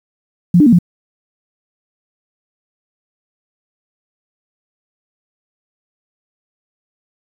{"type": "tone with pitch steps", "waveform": "sine", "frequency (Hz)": [175, 297.2, 236.2, 174.7], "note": ["F3", "D4", "A#3", "F3"], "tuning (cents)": [4, 21, 23, 1], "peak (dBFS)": -5, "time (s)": [0.54, 0.788], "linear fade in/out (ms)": 5, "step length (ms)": 62, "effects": ["7-bit"]}